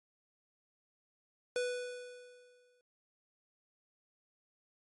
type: tone with exponential decay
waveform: square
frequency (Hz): 493.9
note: B4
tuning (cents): 0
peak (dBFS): -31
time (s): 1.56-2.81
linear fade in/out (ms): 1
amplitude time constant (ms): 270
effects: MP3 48 kbps